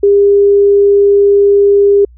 sine tone, 402.8 Hz, G4, 47 cents sharp, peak -4 dBFS, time 0.03-2.05 s, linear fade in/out 5 ms, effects added 60 Hz sine -36 dBFS peak until 2.17 s

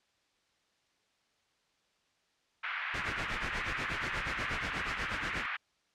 pink band-pass noise, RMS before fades -37 dBFS, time 2.63-5.57 s, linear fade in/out 10 ms, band 1300 to 2400 Hz, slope 24 dB/octave
pink noise with tremolo, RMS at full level -37 dBFS, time 2.94-5.46 s, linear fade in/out 2 ms, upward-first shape sine, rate 8.3 Hz, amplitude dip 85%
effects white hiss -73 dBFS RMS until 5.94 s + low-pass 5000 Hz 12 dB/octave

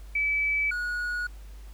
sine / triangle tone pair in turn, 2300 / 1453.9 Hz, D7 / F#6, -37 / -31 cents, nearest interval minor sixth, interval 794 cents, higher first, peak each -23 / -26 dBFS, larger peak first, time 0.15-0.71 / 0.71-1.27 s, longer neither, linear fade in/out 5 ms, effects added 50 Hz sine -41 dBFS peak until 1.73 s + pink hiss -57 dBFS RMS until 1.73 s

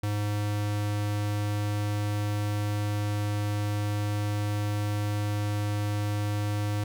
square tone, 103.83 Hz, G#2, in tune, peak -27 dBFS, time 0.03-6.84 s, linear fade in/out 5 ms, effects none

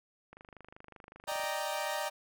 click train, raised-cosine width 0.5 ms, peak -35 dBFS, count 29, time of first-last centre 0.33-1.437 s, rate 25.3 Hz
sawtooth chord, Eb major seventh, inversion third, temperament equal, 587.3 / 622.3 / 784 / 932.3 Hz, D5 / Eb5 / G5 / Bb5, 0 / 0 / 0 / 0 cents, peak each -35 dBFS, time 1.27-2.1 s, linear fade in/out 20 ms
effects none

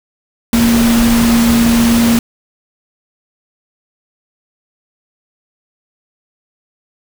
sine tone in noise, 233.1 Hz, A#3, in tune, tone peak -8 dBFS, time 0.53-2.19 s, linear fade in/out 2 ms, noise pink, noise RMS -17 dBFS, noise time 0.53-2.19 s, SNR +6 dB, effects none

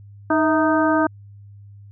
harmonic tone with a mistuned harmonic, 310 Hz, D#4, 6 cents flat, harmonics 1 / 2 / 3 / 4 / 5, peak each -18 / -21 / -23 / -24 / -25 dBFS, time 0.3-1.07 s, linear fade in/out 5 ms, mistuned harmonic 2, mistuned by +71 cents, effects added 101 Hz sine -40 dBFS peak until 1.91 s

